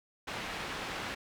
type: low-pass noise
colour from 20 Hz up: white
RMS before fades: -39 dBFS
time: 0.27-1.15 s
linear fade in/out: 10 ms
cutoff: 2500 Hz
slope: 12 dB/octave
effects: none